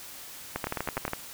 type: two click trains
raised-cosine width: 0.5 ms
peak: -15 / -14 dBFS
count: 5 / 8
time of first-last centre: 0.67-1.08 / 0.56-1.134 s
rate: 9.76 / 12.2 Hz
effects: white hiss -44 dBFS RMS until 1.33 s